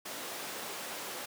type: high-pass noise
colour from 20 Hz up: pink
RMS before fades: -41 dBFS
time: 0.05-1.26 s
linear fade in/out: 10 ms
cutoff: 360 Hz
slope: 12 dB/octave
effects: none